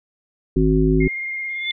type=harmonic tone; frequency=53 Hz; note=G#1; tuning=36 cents sharp; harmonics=1 / 3 / 5 / 7; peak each=-19 / -19 / -19 / -19 dBFS; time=0.56-1.08 s; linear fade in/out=5 ms
type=tone with vibrato; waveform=sine; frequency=2123 Hz; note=C7; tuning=25 cents sharp; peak=-24 dBFS; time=1-1.72 s; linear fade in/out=10 ms; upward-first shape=sine; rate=18 Hz; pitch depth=17 cents each way
type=tone with exponential growth; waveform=sine; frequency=3500 Hz; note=A7; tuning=10 cents flat; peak=-19 dBFS; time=1.49-1.71 s; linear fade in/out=1 ms; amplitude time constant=46 ms
effects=none